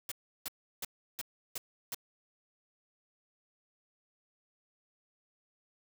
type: noise bursts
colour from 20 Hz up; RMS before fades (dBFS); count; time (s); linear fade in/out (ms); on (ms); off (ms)
white; -38; 6; 0.09-1.946; 2; 26; 340
effects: none